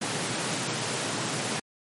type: high-pass noise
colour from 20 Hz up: pink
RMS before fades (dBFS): -30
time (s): 0.01-1.6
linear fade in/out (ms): 10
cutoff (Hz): 110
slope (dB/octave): 96
effects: MP3 48 kbps